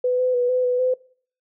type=tone with pitch steps; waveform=sine; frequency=499.4 / 506 / 490.4 / 505 / 496.3 / 509 Hz; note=B4 / B4 / B4 / B4 / B4 / C5; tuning=+19 / +42 / -12 / +39 / +8 / -48 cents; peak=-17 dBFS; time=0.04-0.94 s; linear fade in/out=5 ms; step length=150 ms; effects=noise-tail reverb RT60 0.5 s tail -22 dB re dry